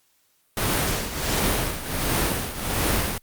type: noise with tremolo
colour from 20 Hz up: pink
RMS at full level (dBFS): -21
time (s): 0.57-3.18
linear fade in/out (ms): 2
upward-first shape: triangle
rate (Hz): 1.4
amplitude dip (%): 75
effects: white hiss -65 dBFS RMS until 3.22 s + Opus 48 kbps